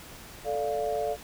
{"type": "chord", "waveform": "sine", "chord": "D minor", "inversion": "second", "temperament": "equal", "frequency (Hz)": [440, 587.3, 698.5], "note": ["A4", "D5", "F5"], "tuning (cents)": [0, 0, 0], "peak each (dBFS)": -31, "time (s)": [0.44, 1.17], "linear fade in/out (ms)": 50, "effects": ["pink hiss -46 dBFS RMS until 1.23 s"]}